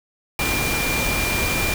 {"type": "tone in noise", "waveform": "sine", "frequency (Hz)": 2387, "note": "D7", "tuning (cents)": 28, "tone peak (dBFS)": -24, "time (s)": [0.39, 1.74], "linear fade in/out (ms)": 2, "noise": "pink", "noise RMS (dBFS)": -23, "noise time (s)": [0.39, 1.74], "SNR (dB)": -4, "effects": []}